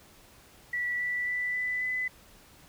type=tone with pitch steps; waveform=sine; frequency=1952 / 1965.6 / 1979.2 / 1993 / 2007 Hz; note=B6 / B6 / B6 / B6 / B6; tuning=-21 / -9 / +3 / +15 / +27 cents; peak=-28 dBFS; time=0.73-2.08 s; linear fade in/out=5 ms; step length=270 ms; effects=pink hiss -56 dBFS RMS until 2.68 s

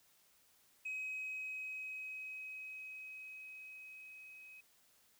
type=tone with level ramp; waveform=sine; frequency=2537 Hz; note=D#7; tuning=33 cents sharp; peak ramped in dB=-37 to -53 dBFS; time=0.85-4.61 s; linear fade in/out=10 ms; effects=tanh soft clip ceiling -37 dBFS + white hiss -70 dBFS RMS until 5.19 s

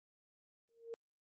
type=tone with exponential growth; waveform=sine; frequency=461 Hz; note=A#4; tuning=19 cents flat; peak=-39 dBFS; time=0.69-0.94 s; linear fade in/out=0 ms; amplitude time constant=54 ms; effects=Opus 24 kbps

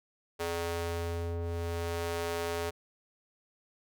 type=ring-modulated tone; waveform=sawtooth; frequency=169.5 Hz; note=E3; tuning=49 cents sharp; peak=-25 dBFS; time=0.39-2.71 s; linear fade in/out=20 ms; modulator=254 Hz; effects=none

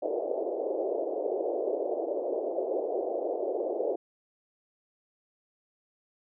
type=band-pass noise; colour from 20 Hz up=pink; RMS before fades=-31 dBFS; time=0.02-3.96 s; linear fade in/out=10 ms; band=360 to 660 Hz; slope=48 dB/octave; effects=none

